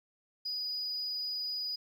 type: tone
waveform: sine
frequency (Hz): 4938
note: D#8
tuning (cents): -14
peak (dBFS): -32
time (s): 0.45-1.76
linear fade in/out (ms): 10
effects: tanh soft clip ceiling -30 dBFS + 11-bit